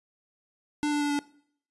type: tone with pitch steps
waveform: square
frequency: 296.1 / 293.5 / 291 / 288.5 Hz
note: D4 / D4 / D4 / D4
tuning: +14 / -1 / -16 / -31 cents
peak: -25 dBFS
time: 0.83-1.19 s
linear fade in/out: 0 ms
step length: 90 ms
effects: noise-tail reverb RT60 0.6 s tail -20 dB re dry + resampled to 24000 Hz